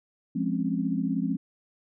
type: chord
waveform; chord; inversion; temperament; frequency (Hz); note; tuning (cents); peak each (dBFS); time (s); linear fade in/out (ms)
sine; Db major seventh; first; equal; 174.61 / 207.7 / 261.6 / 277.2; F3 / Ab3 / C4 / Db4; 0 / 0 / 0 / 0; -30 / -30 / -29 / -33; 0.35-1.37; 10
effects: none